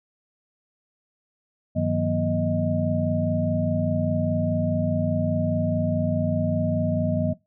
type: tone cluster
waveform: sine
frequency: 98.1 / 157.3 / 182.2 / 242.3 / 624 Hz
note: G2 / D#3 / F#3 / B3 / D#5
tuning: +2 / +19 / -26 / -33 / +5 cents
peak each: -27 dBFS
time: 1.75-7.34 s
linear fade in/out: 20 ms
effects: noise-tail reverb RT60 0.2 s tail -19 dB re dry